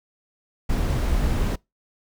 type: noise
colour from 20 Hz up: brown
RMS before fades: -22 dBFS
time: 0.69-1.56 s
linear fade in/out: 10 ms
effects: noise-tail reverb RT60 0.2 s tail -24 dB re dry